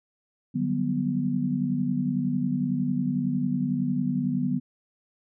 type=chord; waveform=sine; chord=G major seventh; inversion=second; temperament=equal with one note detuned; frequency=148.8 / 185 / 196 / 246.9 Hz; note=D3 / F#3 / G3 / B3; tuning=+23 / 0 / 0 / 0 cents; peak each=-30 / -30 / -32 / -26 dBFS; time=0.54-4.6 s; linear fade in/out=20 ms; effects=none